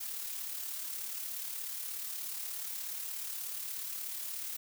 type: noise with amplitude modulation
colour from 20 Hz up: blue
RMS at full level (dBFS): -38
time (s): 0-4.57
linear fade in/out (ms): 10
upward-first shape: sine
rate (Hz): 36.7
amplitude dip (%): 40
effects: none